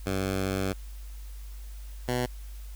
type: tone pair in turn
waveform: 10% pulse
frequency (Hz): 95.8 / 124.02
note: G2 / B2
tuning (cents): -39 / +8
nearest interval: major third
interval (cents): 447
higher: second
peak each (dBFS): -19 / -18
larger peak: second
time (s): 0.06-0.73 / 2.08-2.26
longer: first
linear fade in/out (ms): 5
effects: added 50 Hz sine -38 dBFS peak until 2.75 s + white hiss -55 dBFS RMS until 2.75 s